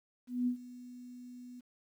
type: tone with ADSR envelope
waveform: sine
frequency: 246.9 Hz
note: B3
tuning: in tune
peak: -27 dBFS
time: 0.27-1.61 s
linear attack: 200 ms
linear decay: 96 ms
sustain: -19 dB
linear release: 16 ms
effects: 11-bit